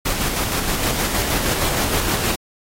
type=noise with tremolo; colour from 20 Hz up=pink; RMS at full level=-20 dBFS; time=0.05-2.36 s; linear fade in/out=10 ms; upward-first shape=square; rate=6.4 Hz; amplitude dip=30%; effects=AAC 48 kbps